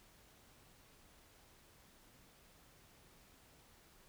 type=silence; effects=pink hiss -65 dBFS RMS until 4.08 s